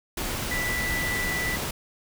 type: tone in noise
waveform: sine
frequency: 1975.5 Hz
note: B6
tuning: in tune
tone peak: -27 dBFS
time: 0.51-1.56 s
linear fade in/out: 5 ms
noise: pink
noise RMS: -30 dBFS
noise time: 0.17-1.71 s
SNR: 0 dB
effects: none